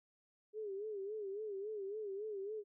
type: tone with vibrato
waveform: sine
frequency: 410.3 Hz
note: G#4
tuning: 21 cents flat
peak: -40 dBFS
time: 0.53-2.64 s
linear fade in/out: 50 ms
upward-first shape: sine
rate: 3.6 Hz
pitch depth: 110 cents each way
effects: none